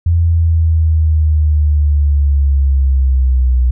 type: linear sweep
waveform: sine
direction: down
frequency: 85 to 61.74 Hz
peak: -8 dBFS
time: 0.06-3.71 s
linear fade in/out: 5 ms
effects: none